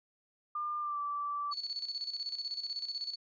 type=tone with pitch glide; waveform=sine; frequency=1200 to 1162.5 Hz; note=D6 to D6; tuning=+37 to -18 cents; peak=-33 dBFS; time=0.55-1.53 s; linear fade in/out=5 ms; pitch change=-55 cents; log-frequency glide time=0.8-0.99 s
type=tone with tremolo; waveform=sine; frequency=4435 Hz; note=C#8; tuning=in tune; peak=-33 dBFS; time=1.51-3.16 s; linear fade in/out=20 ms; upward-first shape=square; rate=16 Hz; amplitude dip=65%
effects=resampled to 11025 Hz

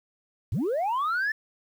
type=linear sweep; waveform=sine; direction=up; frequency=74.2 to 1784 Hz; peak=-22 dBFS; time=0.52-1.32 s; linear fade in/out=5 ms; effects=tanh soft clip ceiling -22 dBFS + 9-bit

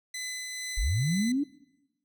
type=tone with tremolo; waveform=15% pulse; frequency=2014 Hz; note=B6; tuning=33 cents sharp; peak=-27 dBFS; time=0.14-1.32 s; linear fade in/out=5 ms; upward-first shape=triangle; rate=2.2 Hz; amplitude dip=30%
type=linear sweep; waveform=sine; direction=up; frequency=32.7 to 297.6 Hz; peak=-24 dBFS; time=0.77-1.44 s; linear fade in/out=10 ms
effects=noise-tail reverb RT60 1.0 s tail -22 dB re dry

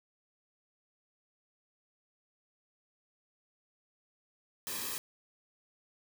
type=noise with comb filter; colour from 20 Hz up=white; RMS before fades=-38 dBFS; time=4.67-4.98 s; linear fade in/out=0 ms; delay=1.4 ms; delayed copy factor=-0.7; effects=none

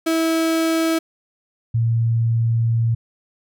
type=tone pair in turn; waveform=35% pulse / sine; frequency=325.5 / 115.08 Hz; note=E4 / A#2; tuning=-22 / -22 cents; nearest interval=octave + tritone; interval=1800 cents; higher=first; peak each=-15 dBFS; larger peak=neither; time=0.06-0.99 / 1.74-2.95 s; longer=second; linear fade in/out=10 ms; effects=none

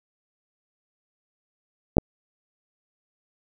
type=clicks; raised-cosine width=2 ms; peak=-3 dBFS; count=2; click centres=1.969 / 1.983 s; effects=none

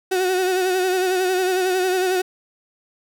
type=tone with vibrato; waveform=35% pulse; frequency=370 Hz; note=F#4; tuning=in tune; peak=-16 dBFS; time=0.11-2.22 s; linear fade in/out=10 ms; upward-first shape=sine; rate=11 Hz; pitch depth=45 cents each way; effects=none

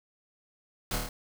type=noise with echo; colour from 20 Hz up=pink; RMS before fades=-32 dBFS; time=0.91-0.96 s; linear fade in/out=2 ms; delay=26 ms; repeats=5; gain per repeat=-2 dB; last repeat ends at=1.09 s; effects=none

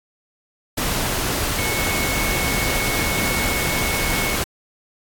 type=tone in noise; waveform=sine; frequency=2200 Hz; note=C#7; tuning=14 cents flat; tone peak=-25 dBFS; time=1.58-4.36 s; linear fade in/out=10 ms; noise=pink; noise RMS=-22 dBFS; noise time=0.77-4.44 s; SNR=-6 dB; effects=AAC 64 kbps

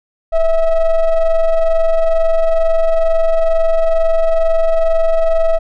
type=ring-modulated tone; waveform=triangle; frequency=321.9 Hz; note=E4; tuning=41 cents flat; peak=-4 dBFS; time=0.32-5.59 s; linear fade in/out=20 ms; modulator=333 Hz; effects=none

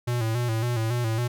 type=tone with vibrato; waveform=square; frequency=116.54 Hz; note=A#2; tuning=in tune; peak=-24 dBFS; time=0.07-1.28 s; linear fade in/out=10 ms; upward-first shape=square; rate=3.6 Hz; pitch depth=70 cents each way; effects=none

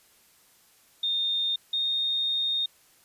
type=tone pair in turn; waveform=sine; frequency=3648 / 3684 Hz; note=A#7 / A#7; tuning=-38 / -21 cents; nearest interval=unison; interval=17 cents; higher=second; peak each=-24 dBFS; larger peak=neither; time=1.03-1.56 / 1.73-2.66 s; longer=second; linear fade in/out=5 ms; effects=white hiss -60 dBFS RMS until 3.04 s + resampled to 32000 Hz

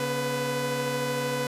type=tone cluster; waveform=sawtooth; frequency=140.5 / 242.9 / 498.9 Hz; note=C#3 / B3 / B4; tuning=+24 / -29 / +17 cents; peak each=-29 / -31 / -24 dBFS; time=0-1.47 s; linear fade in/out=2 ms; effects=resampled to 32000 Hz

